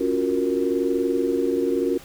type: chord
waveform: sine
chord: Gb major seventh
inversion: second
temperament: equal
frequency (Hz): 277.2 / 349.2 / 370 / 466.2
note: Db4 / F4 / Gb4 / Bb4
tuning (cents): 0 / 0 / 0 / 0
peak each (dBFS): -25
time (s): 0-1.98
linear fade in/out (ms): 10
effects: pink hiss -45 dBFS RMS until 2.04 s